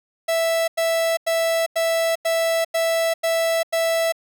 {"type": "tone bursts", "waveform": "45% pulse", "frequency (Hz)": 659.3, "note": "E5", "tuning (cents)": 0, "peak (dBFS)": -18, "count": 8, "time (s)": [0.28, 4.124], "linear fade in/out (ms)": 10, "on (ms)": 400, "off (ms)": 92, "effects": []}